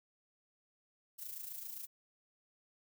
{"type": "noise with amplitude modulation", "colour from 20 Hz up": "violet", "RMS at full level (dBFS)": -43, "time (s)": [1.18, 1.87], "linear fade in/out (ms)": 20, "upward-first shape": "sine", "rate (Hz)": 27.6, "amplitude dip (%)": 60, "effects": []}